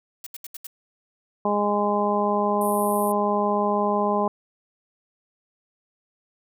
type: noise bursts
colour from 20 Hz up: blue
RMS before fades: -36 dBFS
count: 5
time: 0.24-0.669 s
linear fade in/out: 2 ms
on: 25 ms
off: 76 ms
type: harmonic tone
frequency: 206 Hz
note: G#3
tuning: 14 cents flat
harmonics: 1 / 2 / 3 / 4 / 5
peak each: -26 / -26 / -26 / -26 / -26 dBFS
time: 1.45-4.28 s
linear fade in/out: 2 ms
type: band-pass noise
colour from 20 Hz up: white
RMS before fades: -36 dBFS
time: 2.61-3.12 s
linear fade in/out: 2 ms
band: 9200 to 13000 Hz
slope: 96 dB/octave
effects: none